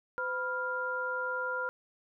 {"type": "tone cluster", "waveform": "sine", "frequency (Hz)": [509, 982, 1399], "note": ["C5", "B5", "F6"], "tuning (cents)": [-48, -10, 3], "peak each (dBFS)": [-37, -38, -33], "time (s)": [0.18, 1.69], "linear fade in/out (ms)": 0, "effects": []}